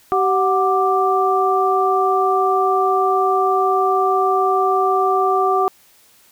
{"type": "tone cluster", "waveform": "sine", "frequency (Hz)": [384.4, 738, 1178], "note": ["G4", "F#5", "D6"], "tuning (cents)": [-34, -5, 5], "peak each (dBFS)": -18, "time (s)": [0.12, 5.68], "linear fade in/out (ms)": 0, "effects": ["white hiss -52 dBFS RMS until 6.31 s"]}